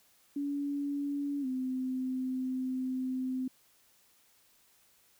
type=tone with pitch glide; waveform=sine; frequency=284.5 to 257.9 Hz; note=C#4 to C4; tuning=+45 to -25 cents; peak=-31 dBFS; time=0.36-3.48 s; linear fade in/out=5 ms; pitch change=-170 cents; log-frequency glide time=1.41-1.46 s; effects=white hiss -66 dBFS RMS until 5.19 s